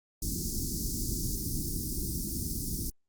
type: band-stop noise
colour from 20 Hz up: pink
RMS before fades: -33 dBFS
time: 0.22-2.9 s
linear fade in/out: 5 ms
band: 350 to 4900 Hz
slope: 48 dB/octave
effects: Opus 48 kbps